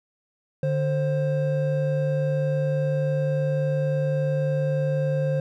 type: tone pair together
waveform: triangle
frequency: 148.2 / 528.1 Hz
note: D3 / C5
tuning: +16 / +16 cents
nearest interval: octave + minor seventh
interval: 2200 cents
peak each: -21 / -23 dBFS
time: 0.63-5.4 s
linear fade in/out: 2 ms
effects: none